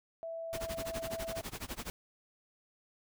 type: tone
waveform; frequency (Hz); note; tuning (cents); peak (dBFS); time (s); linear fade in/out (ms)
sine; 659.3; E5; 0; -38; 0.23-1.41; 0
type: noise with tremolo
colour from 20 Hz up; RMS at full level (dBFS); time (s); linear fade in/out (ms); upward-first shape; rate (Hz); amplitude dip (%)
pink; -39; 0.53-1.9; 0; sine; 12; 95
effects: none